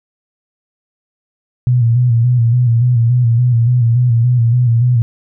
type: tone with vibrato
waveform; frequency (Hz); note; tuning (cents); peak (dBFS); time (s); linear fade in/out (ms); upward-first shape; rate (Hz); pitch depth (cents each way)
sine; 120; B2; -49; -8; 1.67-5.02; 0; square; 3.5; 58
effects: none